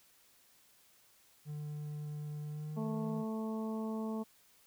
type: tone with pitch glide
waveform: triangle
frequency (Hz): 149.2 to 157.07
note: D3 to D#3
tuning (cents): +28 to +17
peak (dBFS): -37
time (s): 1.45-3.25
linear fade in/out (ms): 50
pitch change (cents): +89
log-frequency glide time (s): 2.47-3.01
type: harmonic tone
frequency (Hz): 220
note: A3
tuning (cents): 0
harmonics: 1 / 2 / 3 / 4 / 5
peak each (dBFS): -36 / -43 / -48 / -49 / -51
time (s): 2.76-4.24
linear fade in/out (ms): 20
effects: white hiss -66 dBFS RMS until 4.66 s